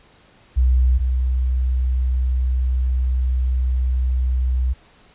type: tone pair in turn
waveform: sine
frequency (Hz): 63 / 63.3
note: B1 / B1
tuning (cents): +35 / +43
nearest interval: unison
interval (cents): 8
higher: second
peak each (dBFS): -12 / -16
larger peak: first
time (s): 0.56-0.99 / 0.99-4.74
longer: second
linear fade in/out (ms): 20
effects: pink hiss -52 dBFS RMS until 5.14 s + resampled to 8000 Hz